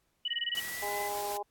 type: tone bursts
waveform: sine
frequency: 2960 Hz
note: F#7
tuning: in tune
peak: -29 dBFS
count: 7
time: 0.25-0.6 s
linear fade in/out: 5 ms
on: 32 ms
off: 21 ms
type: tone with pitch glide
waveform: sine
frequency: 1877 to 2012 Hz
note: A#6 to B6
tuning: +11 to +32 cents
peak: -38 dBFS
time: 0.27-1.11 s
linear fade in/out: 50 ms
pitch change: +121 cents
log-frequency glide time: 0.44-0.96 s
type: noise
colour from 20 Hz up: white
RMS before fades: -41 dBFS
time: 0.55-1.37 s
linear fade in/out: 0 ms
type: harmonic tone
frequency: 204.5 Hz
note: G#3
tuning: 26 cents flat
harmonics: 2 / 3 / 4 / 5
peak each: -39 / -42 / -35 / -44 dBFS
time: 0.82-1.43 s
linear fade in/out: 10 ms
effects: pink hiss -75 dBFS RMS until 1.5 s + AAC 64 kbps